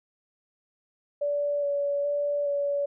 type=tone with vibrato; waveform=sine; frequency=574 Hz; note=D5; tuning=40 cents flat; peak=-24 dBFS; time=1.21-2.86 s; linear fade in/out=10 ms; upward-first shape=square; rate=1.2 Hz; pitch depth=13 cents each way; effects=none